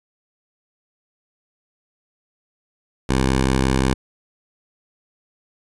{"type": "tone", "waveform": "10% pulse", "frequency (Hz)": 65.7, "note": "C2", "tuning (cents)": 8, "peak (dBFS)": -8, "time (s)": [3.09, 3.94], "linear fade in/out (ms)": 5, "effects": ["resampled to 24000 Hz"]}